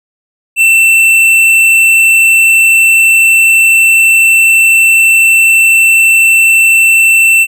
sine tone with hard clipping, 2682 Hz, E7, 29 cents sharp, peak -5 dBFS, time 0.56-7.47 s, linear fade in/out 50 ms, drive 10 dB, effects none

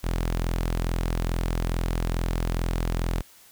sawtooth tone, 42.34 Hz, E1, 47 cents sharp, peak -20 dBFS, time 0.03-3.22 s, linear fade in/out 20 ms, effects white hiss -53 dBFS RMS until 3.51 s

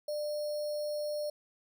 sine tone with sample-and-hold, 596 Hz, D5, 25 cents sharp, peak -32 dBFS, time 0.08-1.3 s, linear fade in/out 5 ms, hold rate 4900 Hz, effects none

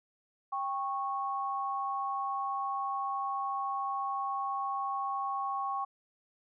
sine tone pair together, 792 / 1101.5 Hz, G5 / C#6, +18 / -11 cents, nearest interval tritone, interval 571 cents, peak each -35 / -33 dBFS, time 0.52-5.85 s, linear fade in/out 10 ms, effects none

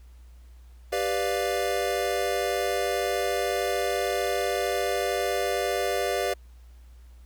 square chord, G dominant seventh, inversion none, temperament equal, 392 / 493.9 / 587.3 / 698.5 Hz, G4 / B4 / D5 / F5, 0 / 0 / 0 / 0 cents, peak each -31 dBFS, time 0.92-6.34 s, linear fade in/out 10 ms, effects added 60 Hz sine -46 dBFS peak until 7.25 s + pink hiss -64 dBFS RMS until 7.25 s

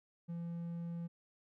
triangle tone, 169.8 Hz, F3, 48 cents flat, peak -37 dBFS, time 0.28-1.08 s, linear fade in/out 20 ms, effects none

